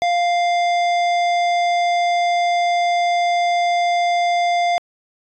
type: tone with hard clipping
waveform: sine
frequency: 698.5 Hz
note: F5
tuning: in tune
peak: -17 dBFS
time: 0.02-4.78 s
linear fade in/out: 0 ms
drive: 13 dB
effects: resampled to 24000 Hz